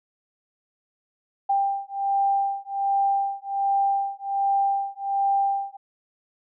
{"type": "beating tone pair", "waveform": "sine", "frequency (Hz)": [791, 792.3], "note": ["G5", "G5"], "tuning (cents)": [15, 18], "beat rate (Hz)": 1.3, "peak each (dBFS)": -24, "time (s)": [1.49, 5.77], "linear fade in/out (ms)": 10, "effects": []}